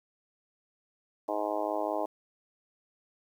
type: harmonic tone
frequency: 104.9 Hz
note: G#2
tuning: 18 cents sharp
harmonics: 3 / 4 / 5 / 6 / 7 / 8 / 9 / 10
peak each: -37 / -39 / -38 / -33 / -39 / -36 / -41 / -42 dBFS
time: 1.28-2.06 s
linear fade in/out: 10 ms
effects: 10-bit